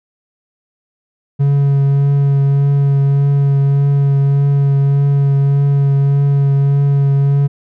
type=tone with vibrato; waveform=triangle; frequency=140 Hz; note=C#3; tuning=18 cents sharp; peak=-7 dBFS; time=1.39-7.48 s; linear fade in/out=20 ms; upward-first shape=triangle; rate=1.7 Hz; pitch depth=17 cents each way; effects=none